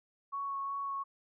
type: tone with vibrato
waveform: sine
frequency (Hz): 1108.7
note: C#6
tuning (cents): 0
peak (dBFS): -34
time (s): 0.32-1.04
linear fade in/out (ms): 20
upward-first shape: sine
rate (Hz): 2.7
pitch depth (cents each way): 11
effects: none